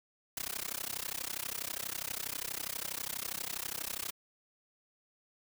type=noise with amplitude modulation; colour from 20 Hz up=white; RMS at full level=-35 dBFS; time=0.37-4.11 s; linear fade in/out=2 ms; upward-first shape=sine; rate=32.3 Hz; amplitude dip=100%; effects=none